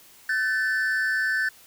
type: tone pair together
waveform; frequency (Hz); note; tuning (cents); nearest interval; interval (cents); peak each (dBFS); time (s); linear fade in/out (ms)
triangle; 1519.6 / 1760; F#6 / A6; +46 / 0; minor third; 254; -23; 0.29-1.49; 5
effects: white hiss -52 dBFS RMS until 1.66 s